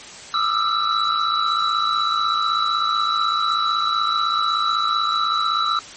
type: tone cluster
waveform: sine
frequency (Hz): 1192 / 1297 / 1353 / 3932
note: D6 / E6 / E6 / B7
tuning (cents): +25 / -28 / +45 / -8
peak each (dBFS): -23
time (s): 0.34-5.79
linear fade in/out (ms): 2
effects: white hiss -38 dBFS RMS until 5.96 s + MP3 32 kbps